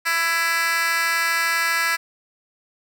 10% pulse tone with high-pass filter, 332.5 Hz, E4, 15 cents sharp, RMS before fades -21 dBFS, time 0.05-1.97 s, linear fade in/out 20 ms, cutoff 1700 Hz, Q 1.6, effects none

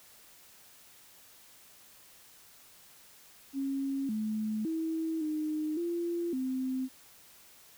sine tone with pitch steps, 273 / 215.9 / 322.7 / 307.3 / 342.8 / 259.8 Hz, C#4 / A3 / E4 / D#4 / F4 / C4, -26 / -33 / -37 / -21 / -32 / -12 cents, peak -30 dBFS, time 3.53-6.89 s, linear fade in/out 50 ms, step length 560 ms, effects white hiss -57 dBFS RMS until 7.77 s

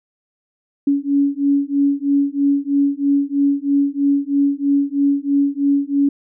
sine beating tone pair, 280 / 283.1 Hz, C#4 / C#4, +18 / +37 cents, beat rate 3.1 Hz, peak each -17 dBFS, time 0.87-6.09 s, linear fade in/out 5 ms, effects none

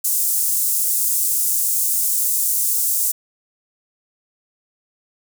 pink high-pass noise, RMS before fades -19 dBFS, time 0.04-3.12 s, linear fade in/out 10 ms, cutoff 7800 Hz, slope 24 dB/octave, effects none

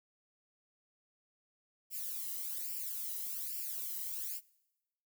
violet noise with flanger, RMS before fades -40 dBFS, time 1.9-4.41 s, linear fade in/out 50 ms, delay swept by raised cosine 0.39 to 1.02 ms, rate 1.2 Hz, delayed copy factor +0.8, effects noise-tail reverb RT60 1.0 s tail -23 dB re dry

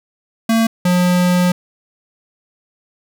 square tone pair in turn, 226.2 / 178.99 Hz, A3 / F3, +48 / +43 cents, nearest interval major third, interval 405 cents, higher first, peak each -12 dBFS, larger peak neither, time 0.49-0.67 / 0.85-1.52 s, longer second, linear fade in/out 5 ms, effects none

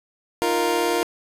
25% pulse chord, Eb suspended second, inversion none, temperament equal, 311.1 / 349.2 / 466.2 Hz, Eb4 / F4 / Bb4, 0 / 0 / 0 cents, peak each -25 / -19 / -19 dBFS, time 0.42-1.03 s, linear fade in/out 0 ms, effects resampled to 32000 Hz + 7-bit

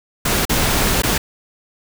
pink noise with dropouts, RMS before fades -17 dBFS, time 0.25-1.18 s, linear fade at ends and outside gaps 5 ms, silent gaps 0.453-0.494 / 1.021-1.034 s, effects none

